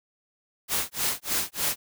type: noise with tremolo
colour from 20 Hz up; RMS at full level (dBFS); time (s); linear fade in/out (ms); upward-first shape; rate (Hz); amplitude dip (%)
white; -25; 0.68-1.76; 50; sine; 3.3; 100
effects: none